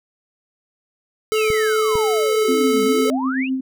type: tone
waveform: square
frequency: 434.1 Hz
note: A4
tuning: 23 cents flat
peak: -17 dBFS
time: 1.32-3.1 s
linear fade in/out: 0 ms
type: exponential two-way sweep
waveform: sine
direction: down then up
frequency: 3022 to 196 to 3022 Hz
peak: -24 dBFS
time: 1.33-3.5 s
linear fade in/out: 50 ms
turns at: 2.84 s
type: clicks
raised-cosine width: 5 ms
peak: -16 dBFS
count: 2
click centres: 1.503 / 1.955 s
type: tone with tremolo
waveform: sine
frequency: 262.2 Hz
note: C4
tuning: 4 cents sharp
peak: -17 dBFS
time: 2.48-3.61 s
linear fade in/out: 10 ms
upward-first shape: sine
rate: 7.9 Hz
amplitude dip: 45%
effects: none